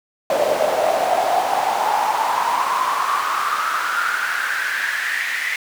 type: noise with high-pass filter sweep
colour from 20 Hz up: brown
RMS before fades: -20 dBFS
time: 0.3-5.56 s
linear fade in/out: 2 ms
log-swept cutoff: 570 to 2000 Hz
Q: 7.1
effects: none